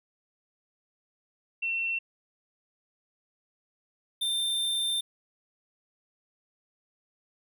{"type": "tone pair in turn", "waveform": ["sine", "square"], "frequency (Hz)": [2706, 3588], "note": ["E7", "A7"], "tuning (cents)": [45, 33], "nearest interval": "perfect fourth", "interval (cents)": 488, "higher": "second", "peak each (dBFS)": -27, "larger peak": "neither", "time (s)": [[1.62, 1.99], [4.21, 5.01]], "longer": "second", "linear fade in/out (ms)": 10, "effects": []}